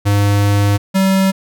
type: tone pair in turn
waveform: square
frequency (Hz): 101.6 / 191.8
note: G#2 / G3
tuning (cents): -38 / -37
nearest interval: major seventh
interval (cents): 1101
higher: second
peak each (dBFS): -11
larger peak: neither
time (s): 0.05-0.78 / 0.94-1.32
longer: first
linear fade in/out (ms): 20
effects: none